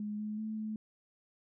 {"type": "tone with pitch steps", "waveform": "sine", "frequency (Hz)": [209.5, 212.5, 217.6, 216.2], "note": ["G#3", "G#3", "A3", "A3"], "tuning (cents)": [15, 40, -19, -30], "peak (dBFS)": -35, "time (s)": [0, 0.76], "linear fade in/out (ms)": 2, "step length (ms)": 190, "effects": []}